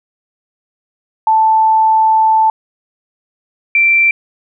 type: tone pair in turn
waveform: sine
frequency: 880 / 2349 Hz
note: A5 / D7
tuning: 0 / 0 cents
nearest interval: octave + perfect fourth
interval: 1700 cents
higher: second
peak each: -7 dBFS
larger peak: neither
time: 1.27-2.5 / 3.75-4.11 s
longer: first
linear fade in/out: 2 ms
effects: none